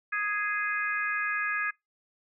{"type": "harmonic tone", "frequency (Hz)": 415.3, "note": "G#4", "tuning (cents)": 0, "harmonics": [3, 4, 5, 6], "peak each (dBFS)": [-34, -29, -36, -36], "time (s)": [0.12, 1.71], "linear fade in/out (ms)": 10, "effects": ["noise-tail reverb RT60 0.2 s tail -26 dB re dry"]}